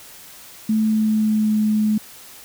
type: tone with pitch glide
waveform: sine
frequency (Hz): 217.9 to 213.9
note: A3 to A3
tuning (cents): -17 to -49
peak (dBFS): -15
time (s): 0.69-1.98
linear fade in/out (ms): 5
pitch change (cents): -32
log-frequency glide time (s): 0.83-1.57
effects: white hiss -42 dBFS RMS until 2.44 s